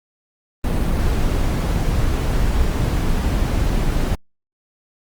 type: noise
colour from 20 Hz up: brown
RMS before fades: -18 dBFS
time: 0.64-4.15 s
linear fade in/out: 2 ms
effects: Opus 32 kbps